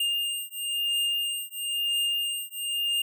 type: beating tone pair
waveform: square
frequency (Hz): 2815 / 2816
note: F7 / F7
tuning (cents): +13 / +14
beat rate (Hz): 1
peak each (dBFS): -30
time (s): 0-3.02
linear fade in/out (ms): 5
effects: none